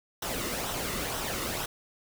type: noise with flanger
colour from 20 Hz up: pink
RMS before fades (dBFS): -33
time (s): 0.22-1.66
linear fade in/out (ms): 5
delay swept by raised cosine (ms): 0.43 to 1.27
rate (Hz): 2.1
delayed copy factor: -0.5
effects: none